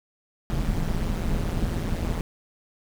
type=noise with amplitude modulation; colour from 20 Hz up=brown; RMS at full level=-22 dBFS; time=0.5-2.21 s; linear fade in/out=0 ms; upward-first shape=sine; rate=170 Hz; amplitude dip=85%; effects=none